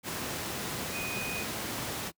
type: tone in noise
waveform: sine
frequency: 2489 Hz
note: D#7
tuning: in tune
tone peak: -36 dBFS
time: 0.91-1.46 s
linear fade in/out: 50 ms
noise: pink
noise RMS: -35 dBFS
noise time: 0.03-2.12 s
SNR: -4 dB
effects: noise-tail reverb RT60 0.1 s tail -25 dB re dry + high-pass 100 Hz 12 dB/octave